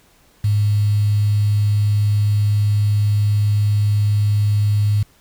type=tone with quantisation; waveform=sine; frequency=103.83 Hz; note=G#2; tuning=in tune; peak=-13 dBFS; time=0.44-5.03 s; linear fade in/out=5 ms; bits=6; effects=pink hiss -54 dBFS RMS until 5.2 s